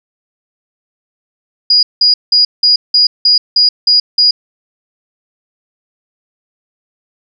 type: tone bursts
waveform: sine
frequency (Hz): 4891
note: D#8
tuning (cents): -31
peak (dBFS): -5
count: 9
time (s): 1.7-4.31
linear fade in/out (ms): 5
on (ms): 130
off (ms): 180
effects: none